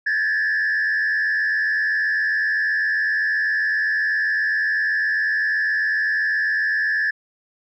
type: tone with frequency modulation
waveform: sine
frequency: 1723 Hz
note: A6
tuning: 37 cents flat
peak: -16 dBFS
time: 0.06-7.11 s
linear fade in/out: 10 ms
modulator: 87.7 Hz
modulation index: 0.91
effects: tanh soft clip ceiling -16 dBFS